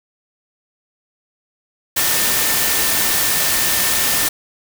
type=tone in noise; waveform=sine; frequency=1796 Hz; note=A6; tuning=35 cents sharp; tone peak=-28 dBFS; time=1.96-4.29 s; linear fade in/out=10 ms; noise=white; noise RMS=-17 dBFS; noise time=1.96-4.29 s; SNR=-14 dB; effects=none